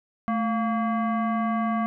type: tone with frequency modulation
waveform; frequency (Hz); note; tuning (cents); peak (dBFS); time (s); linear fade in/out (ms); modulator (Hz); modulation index
sine; 219.5; A3; -4; -22; 0.28-1.86; 0; 919; 1
effects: none